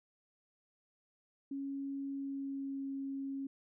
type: tone with pitch glide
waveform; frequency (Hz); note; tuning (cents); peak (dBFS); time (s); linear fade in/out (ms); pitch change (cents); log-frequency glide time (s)
sine; 276 to 273; C#4 to C#4; -7 to -26; -37; 1.51-3.47; 5; -19; 2.1-2.88
effects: none